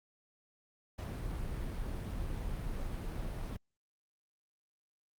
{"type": "noise", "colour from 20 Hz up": "brown", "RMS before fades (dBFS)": -38, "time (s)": [0.98, 3.57], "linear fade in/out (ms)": 10, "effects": ["Opus 48 kbps"]}